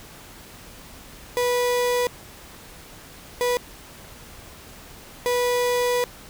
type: tone bursts at uneven times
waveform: 35% pulse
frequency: 490 Hz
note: B4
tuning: 14 cents flat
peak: -18 dBFS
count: 3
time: 1.37-2.07 / 3.41-3.57 / 5.26-6.04 s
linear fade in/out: 0 ms
effects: pink hiss -44 dBFS RMS until 6.29 s